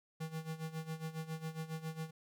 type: tone with tremolo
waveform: square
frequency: 159.8 Hz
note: D#3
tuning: 47 cents sharp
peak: -38 dBFS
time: 0.2-2.11 s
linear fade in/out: 10 ms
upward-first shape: sine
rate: 7.3 Hz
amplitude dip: 80%
effects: none